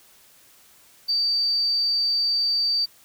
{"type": "tone", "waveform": "triangle", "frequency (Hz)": 4629, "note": "D8", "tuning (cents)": -26, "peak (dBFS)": -16, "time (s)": [1.08, 2.86], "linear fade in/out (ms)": 20, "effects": ["tanh soft clip ceiling -18 dBFS", "white hiss -54 dBFS RMS until 3.04 s"]}